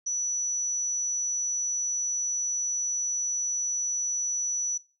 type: tone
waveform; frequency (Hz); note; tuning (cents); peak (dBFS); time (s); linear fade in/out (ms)
sine; 5920; F#8; 0; -26; 0.06-4.78; 10
effects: noise-tail reverb RT60 0.3 s tail -19 dB re dry